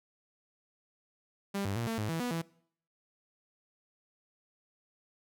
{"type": "tone with pitch steps", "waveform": "sawtooth", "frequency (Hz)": [198.8, 99, 117.1, 226.1, 106.3, 163.8, 245.1, 165.7], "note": ["G3", "G2", "A#2", "A3", "G#2", "E3", "B3", "E3"], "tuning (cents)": [25, 18, 8, 47, 41, -11, -13, 9], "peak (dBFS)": -28, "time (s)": [1.54, 2.42], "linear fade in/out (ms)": 10, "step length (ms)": 110, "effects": ["noise-tail reverb RT60 0.6 s tail -22 dB re dry"]}